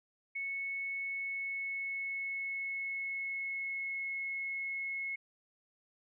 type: tone with pitch glide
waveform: sine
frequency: 2205 to 2180 Hz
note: C#7 to C#7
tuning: -10 to -29 cents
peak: -35 dBFS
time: 0.35-5.16 s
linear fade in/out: 10 ms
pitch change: -19 cents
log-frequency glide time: 1.05-4.09 s
effects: none